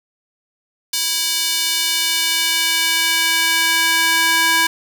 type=tone with high-pass filter sweep; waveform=square; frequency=327.9 Hz; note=E4; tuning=9 cents flat; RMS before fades=-17 dBFS; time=0.93-4.67 s; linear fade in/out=5 ms; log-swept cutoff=4200 to 1400 Hz; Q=1.1; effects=none